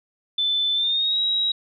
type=tone with pitch glide; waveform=sine; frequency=3520 to 3839 Hz; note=A7 to B7; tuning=0 to -50 cents; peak=-19 dBFS; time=0.38-1.52 s; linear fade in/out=5 ms; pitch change=+150 cents; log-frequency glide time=0.74-1.18 s; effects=none